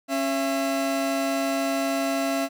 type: tone pair together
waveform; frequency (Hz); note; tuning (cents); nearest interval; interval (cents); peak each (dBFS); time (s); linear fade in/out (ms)
40% pulse; 274 / 671.9; C#4 / E5; -20 / +33; octave + major third; 1553; -25; 0.08-2.49; 50
effects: none